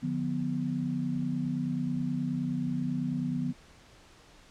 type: chord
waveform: sine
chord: B diminished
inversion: first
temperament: just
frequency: 148.16 / 177.8 / 246.9 Hz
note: D3 / F3 / B3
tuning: +16 / +31 / 0 cents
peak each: -34 / -34 / -31 dBFS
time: 0.02-3.53 s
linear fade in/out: 20 ms
effects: pink hiss -56 dBFS RMS until 4.5 s + low-pass 7000 Hz 12 dB/octave